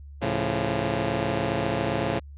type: chord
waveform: 10% pulse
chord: A augmented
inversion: none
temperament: just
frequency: 110 / 137.5 / 171.88 Hz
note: A2 / C#3 / E#3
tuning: 0 / -14 / -27 cents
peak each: -20 / -21 / -22 dBFS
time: 0.21-2.2 s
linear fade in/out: 20 ms
effects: added 71 Hz sine -40 dBFS peak until 2.37 s + resampled to 8000 Hz